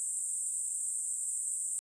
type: band-pass noise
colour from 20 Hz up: white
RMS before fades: -35 dBFS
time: 0-1.79 s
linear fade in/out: 0 ms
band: 7800 to 9000 Hz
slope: 96 dB/octave
effects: resampled to 22050 Hz